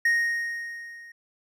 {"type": "tone with level ramp", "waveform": "triangle", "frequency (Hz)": 1864.7, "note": "A#6", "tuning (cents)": 0, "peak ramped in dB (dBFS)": [-16, -42], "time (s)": [0.05, 1.12], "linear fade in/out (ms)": 5, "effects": []}